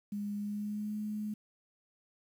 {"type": "tone with pitch glide", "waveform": "sine", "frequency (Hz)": [204.9, 211.6], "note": ["G#3", "G#3"], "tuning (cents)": [-23, 33], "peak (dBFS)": -34, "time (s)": [0.12, 1.34], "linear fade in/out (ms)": 5, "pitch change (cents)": 56, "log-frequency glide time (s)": [0.35, 0.96], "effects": ["10-bit"]}